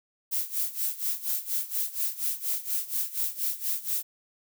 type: noise with tremolo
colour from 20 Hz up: violet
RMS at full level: -27 dBFS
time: 0.31-4.03 s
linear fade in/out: 20 ms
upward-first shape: sine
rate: 4.2 Hz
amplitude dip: 85%
effects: none